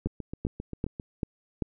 two click trains, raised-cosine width 3 ms, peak -15 / -22 dBFS, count 5 / 8, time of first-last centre 0.06-1.623 / 0.07-0.998 s, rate 2.56 / 7.54 Hz, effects none

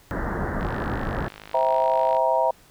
pink low-pass noise, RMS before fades -27 dBFS, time 0.11-1.28 s, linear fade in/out 0 ms, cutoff 1900 Hz, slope 96 dB/octave
click train, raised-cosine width 0.3 ms, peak -23 dBFS, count 82, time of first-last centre 0.61-2.168 s, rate 52 Hz
sine chord, C dominant seventh, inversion none, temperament just, 523.3 / 654.1 / 784.9 / 941.9 Hz, C5 / E5 / G5 / Bb5, 0 / -14 / +2 / +18 cents, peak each -25 / -22 / -27 / -22 dBFS, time 1.54-2.51 s, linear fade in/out 5 ms
effects pink hiss -54 dBFS RMS until 2.7 s

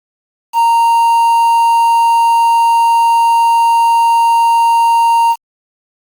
triangle tone with quantisation, 927 Hz, A#5, 10 cents flat, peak -5 dBFS, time 0.53-5.36 s, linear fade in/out 50 ms, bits 5, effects Opus 48 kbps

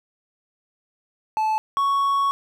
triangle tone pair in turn, 870 / 1111.7 Hz, A5 / C#6, -20 / +5 cents, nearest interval major third, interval 425 cents, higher second, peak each -17 / -16 dBFS, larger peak second, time 1.37-1.58 / 1.77-2.31 s, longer second, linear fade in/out 0 ms, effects none

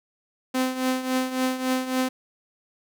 sawtooth tone with tremolo, 257.8 Hz, C4, 26 cents flat, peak -16 dBFS, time 0.54-2.09 s, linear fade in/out 10 ms, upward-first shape triangle, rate 3.6 Hz, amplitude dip 75%, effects none

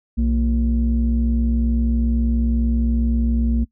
sine tone pair together, 61.13 / 230.8 Hz, B1 / A#3, -17 / -17 cents, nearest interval octave + major seventh, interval 2300 cents, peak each -16 / -19 dBFS, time 0.17-3.65 s, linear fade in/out 20 ms, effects noise-tail reverb RT60 0.1 s tail -22 dB re dry + tanh soft clip ceiling -10 dBFS

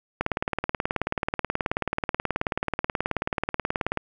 click train, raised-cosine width 0.5 ms, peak -9 dBFS, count 71, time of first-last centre 0.21-3.973 s, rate 18.6 Hz, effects none

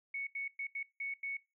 sine tone bursts at uneven times, 2217 Hz, C#7, in tune, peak -36 dBFS, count 6, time 0.14-0.27 / 0.35-0.48 / 0.59-0.67 / 0.75-0.83 / 1-1.14 / 1.23-1.37 s, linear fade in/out 5 ms, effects noise-tail reverb RT60 0.3 s tail -24 dB re dry

